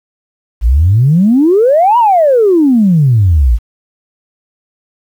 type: exponential two-way sweep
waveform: sine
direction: up then down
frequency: 51.6 to 987.8 to 51.6 Hz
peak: -4 dBFS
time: 0.61-3.59 s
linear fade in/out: 50 ms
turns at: 1.98 s
effects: tanh soft clip ceiling 0 dBFS + 7-bit